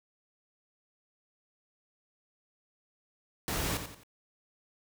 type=noise with echo; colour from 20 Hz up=pink; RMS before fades=-33 dBFS; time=3.48-3.77 s; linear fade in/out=0 ms; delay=88 ms; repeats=3; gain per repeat=-8 dB; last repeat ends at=4.034 s; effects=none